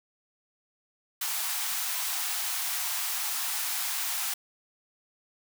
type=high-pass noise; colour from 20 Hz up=white; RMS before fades=-31 dBFS; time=1.21-4.34 s; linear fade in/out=5 ms; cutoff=690 Hz; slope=96 dB/octave; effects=none